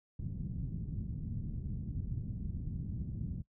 white low-pass noise, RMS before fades -39 dBFS, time 0.19-3.42 s, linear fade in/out 5 ms, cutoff 180 Hz, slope 24 dB/octave, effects noise-tail reverb RT60 0.1 s tail -20 dB re dry

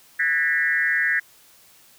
sine tone with frequency modulation, 1800 Hz, A6, 39 cents sharp, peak -18 dBFS, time 0.19-1.2 s, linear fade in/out 10 ms, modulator 155 Hz, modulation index 1.4, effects white hiss -53 dBFS RMS until 1.98 s

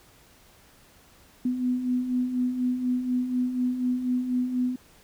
sine beating tone pair, 246.9 / 251 Hz, B3 / B3, 0 / +28 cents, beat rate 4.1 Hz, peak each -32 / -24 dBFS, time 1.45-4.76 s, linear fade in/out 5 ms, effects pink hiss -56 dBFS RMS until 5.03 s

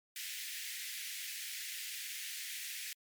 pink high-pass noise, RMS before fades -43 dBFS, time 0.16-2.93 s, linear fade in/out 2 ms, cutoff 1800 Hz, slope 48 dB/octave, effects MP3 96 kbps

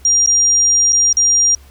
sine tone with dropouts, 5700 Hz, F8, 34 cents sharp, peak -9 dBFS, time 0.05-1.55 s, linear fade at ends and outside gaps 2 ms, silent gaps 0.262-0.273 / 0.924-0.929 / 1.129-1.169 s, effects added 69 Hz sine -40 dBFS peak until 1.7 s + pink hiss -48 dBFS RMS until 1.7 s

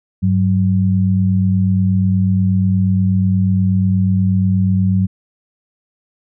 sine tone pair together, 99.1 / 187.42 Hz, G2 / F#3, +19 / +23 cents, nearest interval major seventh, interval 1104 cents, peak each -14 dBFS, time 0.22-5.07 s, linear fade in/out 20 ms, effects none

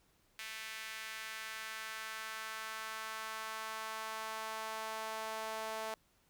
sawtooth tone with high-pass filter sweep, 220 Hz, A3, in tune, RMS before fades -43 dBFS, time 0.39-5.94 s, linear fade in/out 0 ms, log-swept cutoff 2100 to 700 Hz, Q 1.7, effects pink hiss -72 dBFS RMS until 6.29 s

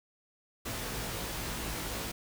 pink noise with comb filter, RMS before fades -37 dBFS, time 0.65-2.12 s, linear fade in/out 10 ms, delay 18 ms, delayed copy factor +1, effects none

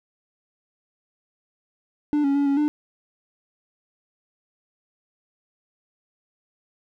triangle tone with pitch steps, 295.7 / 278.4 / 283.8 / 278.7 / 298.1 Hz, D4 / C#4 / C#4 / C#4 / D4, +12 / +8 / +41 / +9 / +26 cents, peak -16 dBFS, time 2.13-2.68 s, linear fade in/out 0 ms, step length 110 ms, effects none

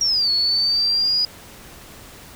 sine exponential two-way sweep, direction down then up, 5680 to 4373 to 4932 Hz, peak -16 dBFS, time 0.01-1.25 s, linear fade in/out 2 ms, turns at 0.31 s, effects pink hiss -42 dBFS RMS until 2.35 s

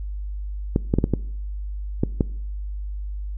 clicks, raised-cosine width 3 ms, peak -5 dBFS, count 7, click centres 0.761 / 0.939 / 0.986 / 1.041 / 1.137 / 2.035 / 2.208 s, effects noise-tail reverb RT60 0.7 s tail -22 dB re dry + added 50 Hz sine -27 dBFS peak until 3.37 s

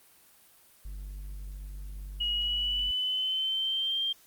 triangle tone, 49 Hz, G1, in tune, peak -35 dBFS, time 0.85-2.91 s, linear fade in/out 0 ms
sine tone with pitch glide, 2898 to 3179 Hz, F#7 to G7, -37 to +24 cents, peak -27 dBFS, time 2.2-4.13 s, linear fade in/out 10 ms, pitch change +161 cents, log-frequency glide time 2.34-4.01 s
effects white hiss -59 dBFS RMS until 4.26 s + Opus 32 kbps

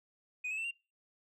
sine tone with pitch steps, 2489 / 2580 / 2674 / 2771 Hz, D#7 / E7 / E7 / F7, 0 / -38 / +24 / -14 cents, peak -32 dBFS, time 0.44-0.712 s, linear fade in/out 10 ms, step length 68 ms, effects noise-tail reverb RT60 0.3 s tail -26 dB re dry + tanh soft clip ceiling -34 dBFS

